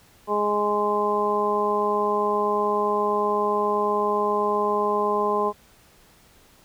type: harmonic tone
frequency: 207.7 Hz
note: G#3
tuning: in tune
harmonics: 1 / 2 / 3 / 4 / 5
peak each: -32 / -24 / -29 / -28 / -24 dBFS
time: 0.27-5.53 s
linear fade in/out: 50 ms
effects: pink hiss -55 dBFS RMS until 6.64 s